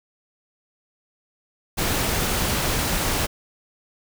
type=noise; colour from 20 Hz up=pink; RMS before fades=-23 dBFS; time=1.77-3.27 s; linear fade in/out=20 ms; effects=none